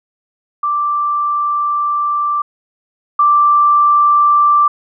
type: tone pair in turn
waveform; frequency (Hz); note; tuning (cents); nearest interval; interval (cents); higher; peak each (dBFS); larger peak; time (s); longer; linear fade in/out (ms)
sine; 1174.7 / 1174.7; D6 / D6; 0 / 0; unison; 0; neither; -13 / -7; second; 0.63-2.42 / 3.19-4.68; first; 5
effects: none